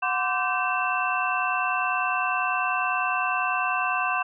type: tone cluster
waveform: sine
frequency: 734 / 1030 / 1160 / 1547 / 2681 Hz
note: F#5 / C6 / D6 / G6 / E7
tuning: -14 / -28 / -22 / -23 / +29 cents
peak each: -29 dBFS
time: 0.02-4.23 s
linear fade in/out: 10 ms
effects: none